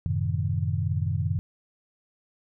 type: chord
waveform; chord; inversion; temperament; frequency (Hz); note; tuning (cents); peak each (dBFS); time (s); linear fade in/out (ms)
sine; F# diminished seventh; none; equal; 92.5 / 110 / 130.81 / 155.56; F#2 / A2 / C3 / Eb3; 0 / 0 / 0 / 0; -27 / -30 / -31 / -30; 0.06-1.39; 0
effects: none